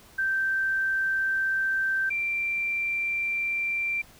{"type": "tone pair in turn", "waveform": "sine", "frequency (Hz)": [1561, 2358], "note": ["G6", "D7"], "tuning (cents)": [-8, 6], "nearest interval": "perfect fifth", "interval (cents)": 714, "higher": "second", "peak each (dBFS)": [-23, -25], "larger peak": "first", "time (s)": [[0.18, 2.1], [2.1, 4.02]], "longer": "neither", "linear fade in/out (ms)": 10, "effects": ["pink hiss -53 dBFS RMS until 4.19 s"]}